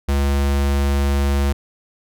square tone, 70 Hz, C#2, 18 cents sharp, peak -16 dBFS, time 0.08-1.53 s, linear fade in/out 10 ms, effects none

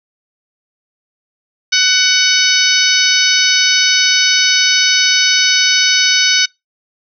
harmonic tone, 747 Hz, F#5, 16 cents sharp, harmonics 2 / 3 / 4 / 5 / 6 / 7 / 8, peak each -17 / -17 / -17 / -17 / -17 / -17 / -17 dBFS, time 1.72-6.46 s, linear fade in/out 10 ms, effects noise-tail reverb RT60 0.2 s tail -25 dB re dry

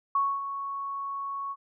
sine tone with ADSR envelope, 1108.7 Hz, C#6, in tune, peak -21 dBFS, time 0.15-1.56 s, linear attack 4 ms, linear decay 250 ms, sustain -10 dB, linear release 47 ms, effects none

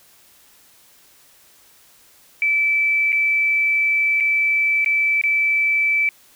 sine tone with dropouts, 2316 Hz, D7, 25 cents flat, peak -15 dBFS, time 2.42-6.09 s, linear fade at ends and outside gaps 1 ms, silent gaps 3.121-3.127 / 4.202-4.206 / 4.846-4.86 / 5.214-5.237 s, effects white hiss -52 dBFS RMS until 6.35 s

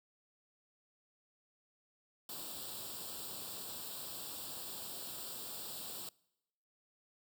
white noise with comb filter, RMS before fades -45 dBFS, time 2.29-6.09 s, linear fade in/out 2 ms, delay 0.24 ms, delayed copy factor +0.8, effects noise-tail reverb RT60 0.9 s tail -25 dB re dry + high-pass 100 Hz 12 dB/octave

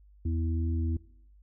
harmonic tone, 82 Hz, E2, 9 cents flat, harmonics 1 / 3 / 4, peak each -27 / -37 / -39 dBFS, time 0.25-0.97 s, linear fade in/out 5 ms, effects noise-tail reverb RT60 0.7 s tail -21 dB re dry + added 50 Hz sine -54 dBFS peak until 1.42 s

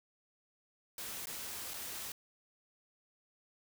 white noise with dropouts, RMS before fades -43 dBFS, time 0.98-2.12 s, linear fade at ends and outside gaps 2 ms, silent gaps 1.257-1.27 / 1.736-1.74 s, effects none

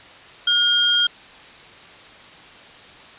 sine tone pair together, 1433 / 3214 Hz, F6 / G7, +44 / +43 cents, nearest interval octave + major second, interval 1399 cents, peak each -22 / -15 dBFS, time 0.47-1.07 s, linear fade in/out 5 ms, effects white hiss -43 dBFS RMS until 3.18 s + resampled to 8000 Hz

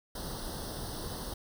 pink noise with comb filter, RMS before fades -39 dBFS, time 0.15-1.34 s, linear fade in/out 5 ms, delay 0.21 ms, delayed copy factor +1, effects none

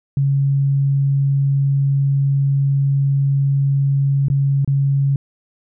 sine tone with dropouts, 138.59 Hz, C#3, in tune, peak -13 dBFS, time 0.17-5.16 s, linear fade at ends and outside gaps 2 ms, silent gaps 4.284-4.3 / 4.647-4.676 s, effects none

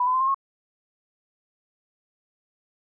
sine tone with pitch steps, 987.8 / 1012.1 / 1036.9 / 1062.4 / 1088.5 Hz, B5 / B5 / C6 / C6 / C#6, 0 / +42 / -16 / +26 / -32 cents, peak -19 dBFS, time 0-0.345 s, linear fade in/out 5 ms, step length 69 ms, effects none

